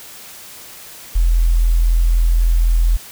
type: tone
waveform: sine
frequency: 41.91 Hz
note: E1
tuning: 29 cents sharp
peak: -10 dBFS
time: 1.15-2.97 s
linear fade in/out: 10 ms
effects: white hiss -37 dBFS RMS until 3.11 s